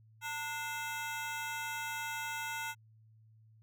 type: ring-modulated tone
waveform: 25% pulse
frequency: 1177 Hz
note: D6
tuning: 3 cents sharp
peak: -30 dBFS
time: 0.21-2.75 s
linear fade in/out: 50 ms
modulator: 279 Hz
effects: added 110 Hz sine -59 dBFS peak until 3.62 s